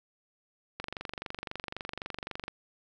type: click train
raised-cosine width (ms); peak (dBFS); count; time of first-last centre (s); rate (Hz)
0.3; -20; 41; 0.8-2.481; 23.8
effects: none